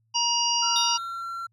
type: harmonic tone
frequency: 948 Hz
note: A#5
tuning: 29 cents sharp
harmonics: 1 / 3 / 5 / 6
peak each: -27 / -27 / -27 / -27 dBFS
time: 0.14-0.98 s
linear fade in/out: 20 ms
type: tone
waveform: triangle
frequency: 1362 Hz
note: F6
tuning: 44 cents flat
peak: -29 dBFS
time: 0.62-1.47 s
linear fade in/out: 10 ms
type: tone with exponential decay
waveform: triangle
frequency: 3713 Hz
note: A#7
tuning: 8 cents flat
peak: -21 dBFS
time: 0.76-1.22 s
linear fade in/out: 1 ms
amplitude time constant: 100 ms
effects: added 112 Hz sine -66 dBFS peak until 1.52 s